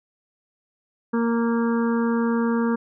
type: harmonic tone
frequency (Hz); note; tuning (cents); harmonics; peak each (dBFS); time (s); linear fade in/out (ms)
232.3; A#3; -6; 1 / 2 / 4 / 5 / 6 / 7; -20 / -26 / -32 / -34 / -36 / -37; 1.13-2.76; 10
effects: none